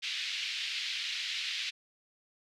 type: band-pass noise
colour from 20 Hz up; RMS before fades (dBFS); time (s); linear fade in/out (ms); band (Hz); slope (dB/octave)
white; -36; 0.02-1.71; 20; 2200 to 4100; 24
effects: none